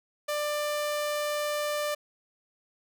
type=tone; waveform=sawtooth; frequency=593 Hz; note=D5; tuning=17 cents sharp; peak=-24 dBFS; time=0.28-1.95 s; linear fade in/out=10 ms; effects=none